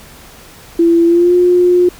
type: tone with pitch glide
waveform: sine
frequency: 337 to 356.6 Hz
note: E4 to F4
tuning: +38 to +36 cents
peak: -6 dBFS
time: 0.79-1.89 s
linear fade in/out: 5 ms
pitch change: +98 cents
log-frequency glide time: 1.06-1.34 s
effects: pink hiss -38 dBFS RMS until 1.99 s